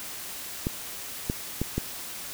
clicks, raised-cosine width 3 ms, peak -13 dBFS, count 4, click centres 0.669 / 1.299 / 1.616 / 1.78 s, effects white hiss -38 dBFS RMS until 2.33 s

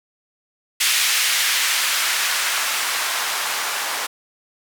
blue noise with band-pass filter sweep, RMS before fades -21 dBFS, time 0.8-4.07 s, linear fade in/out 10 ms, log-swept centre 2400 to 870 Hz, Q 1, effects none

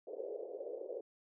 white band-pass noise, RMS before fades -44 dBFS, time 0.07-1.01 s, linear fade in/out 5 ms, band 400 to 540 Hz, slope 48 dB/octave, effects none

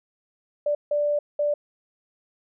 sine tone bursts at uneven times, 587.3 Hz, D5, in tune, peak -20 dBFS, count 3, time 0.66-0.75 / 0.91-1.19 / 1.39-1.54 s, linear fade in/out 5 ms, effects none

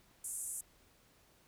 pink band-pass noise, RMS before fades -42 dBFS, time 0.24-0.61 s, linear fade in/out 5 ms, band 7700 to 11000 Hz, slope 48 dB/octave, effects pink hiss -67 dBFS RMS until 1.47 s

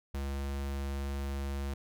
square tone, 69.3 Hz, C#2, in tune, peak -34 dBFS, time 0.14-1.74 s, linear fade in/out 5 ms, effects none

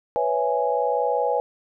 sine chord, C# minor seventh, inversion third, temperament equal, 493.9 / 554.4 / 659.3 / 830.6 Hz, B4 / C#5 / E5 / G#5, 0 / 0 / 0 / 0 cents, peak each -24 / -26 / -28 / -24 dBFS, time 0.16-1.4 s, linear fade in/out 0 ms, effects none

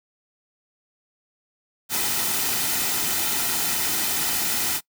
white noise with comb filter, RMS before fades -24 dBFS, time 1.89-4.81 s, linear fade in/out 50 ms, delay 1.8 ms, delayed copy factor -0.5, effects noise-tail reverb RT60 0.1 s tail -23 dB re dry

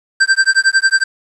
square tone with tremolo, 1568 Hz, G6, in tune, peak -7 dBFS, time 0.2-1.04 s, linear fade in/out 10 ms, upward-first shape sine, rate 11 Hz, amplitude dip 100%, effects resampled to 22050 Hz + 7-bit

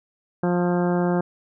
harmonic tone with a mistuned harmonic, 176.7 Hz, F3, 21 cents sharp, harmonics 1 / 2 / 3 / 4 / 5 / 6 / 7 / 8 / 9, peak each -21 / -24 / -28 / -30 / -33 / -38 / -39 / -39 / -38 dBFS, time 0.43-1.21 s, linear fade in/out 5 ms, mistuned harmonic 8, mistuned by -34 cents, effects none

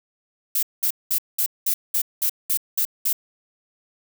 violet noise bursts, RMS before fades -21 dBFS, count 10, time 0.55-3.13 s, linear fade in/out 5 ms, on 78 ms, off 200 ms, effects none

